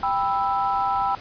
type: chord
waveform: sine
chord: E minor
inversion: first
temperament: just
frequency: 791.1 / 988.9 / 1318.5 Hz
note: G5 / B5 / E6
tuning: +16 / +2 / 0 cents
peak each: -23 / -25 / -26 dBFS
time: 0.03-1.15 s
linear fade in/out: 2 ms
effects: pink hiss -41 dBFS RMS until 1.2 s + resampled to 11025 Hz